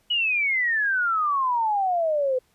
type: exponential sweep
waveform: sine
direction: down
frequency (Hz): 2960 to 500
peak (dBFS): -20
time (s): 0.1-2.39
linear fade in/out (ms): 10
effects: pink hiss -65 dBFS RMS until 2.54 s + resampled to 32000 Hz